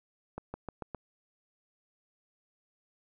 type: accelerating click train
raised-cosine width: 1 ms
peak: -24 dBFS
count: 5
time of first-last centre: 0.38-0.947 s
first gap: 160 ms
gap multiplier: 0.92
effects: none